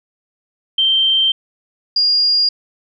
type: tone pair in turn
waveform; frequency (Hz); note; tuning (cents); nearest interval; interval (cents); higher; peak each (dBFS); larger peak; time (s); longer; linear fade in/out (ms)
sine; 3136 / 4833; G7 / D8; 0 / +49; perfect fifth; 749; second; -11; neither; 0.78-1.32 / 1.96-2.49; first; 5
effects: none